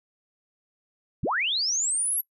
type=linear sweep; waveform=sine; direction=up; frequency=52.9 to 11650 Hz; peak=-23 dBFS; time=1.23-2.21 s; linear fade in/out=5 ms; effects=noise-tail reverb RT60 0.1 s tail -21 dB re dry